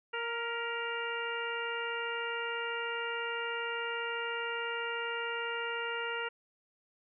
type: harmonic tone with a mistuned harmonic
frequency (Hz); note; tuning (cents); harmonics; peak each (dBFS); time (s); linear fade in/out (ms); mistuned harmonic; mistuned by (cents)
466.2; A#4; 0; 1 / 2 / 3 / 4 / 5 / 6; -39 / -41 / -38 / -42 / -45 / -41; 0.13-6.29; 10; 4; +32
effects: none